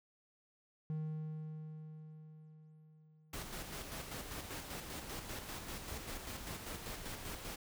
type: tone with exponential decay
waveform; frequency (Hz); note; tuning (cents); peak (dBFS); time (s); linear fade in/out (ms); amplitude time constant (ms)
triangle; 155.56; D#3; 0; -34; 0.9-4.35; 0; 750
type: noise with tremolo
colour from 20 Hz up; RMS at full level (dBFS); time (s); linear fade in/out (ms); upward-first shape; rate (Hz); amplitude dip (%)
pink; -44; 3.33-7.56; 5; square; 5.1; 40
effects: none